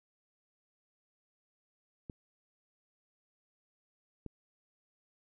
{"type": "clicks", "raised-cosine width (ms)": 3, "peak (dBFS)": -29, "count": 2, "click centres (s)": [2.098, 4.263], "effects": []}